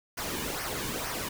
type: noise with flanger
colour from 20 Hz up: pink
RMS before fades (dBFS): -34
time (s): 0.17-1.29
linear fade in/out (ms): 10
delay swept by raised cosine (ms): 0.26 to 1.56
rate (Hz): 2.2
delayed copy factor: -0.6
effects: none